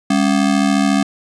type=ring-modulated tone; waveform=square; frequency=238.7 Hz; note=A#3; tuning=41 cents sharp; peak=-10 dBFS; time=0.1-1.03 s; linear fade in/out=5 ms; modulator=37 Hz; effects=resampled to 22050 Hz